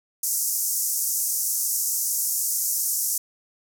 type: band-pass noise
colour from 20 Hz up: white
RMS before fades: -25 dBFS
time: 0.23-3.18 s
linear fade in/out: 5 ms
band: 5600 to 15000 Hz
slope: 48 dB/octave
effects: none